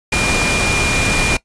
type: tone in noise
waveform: sine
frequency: 2410 Hz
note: D7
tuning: 44 cents sharp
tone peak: -17 dBFS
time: 0.12-1.37 s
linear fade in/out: 5 ms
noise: pink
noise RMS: -17 dBFS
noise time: 0.12-1.37 s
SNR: -3 dB
effects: noise-tail reverb RT60 0.1 s tail -19 dB re dry + resampled to 22050 Hz